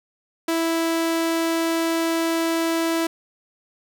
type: tone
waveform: sawtooth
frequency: 329.6 Hz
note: E4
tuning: in tune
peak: -16 dBFS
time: 0.48-3.07 s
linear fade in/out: 5 ms
effects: none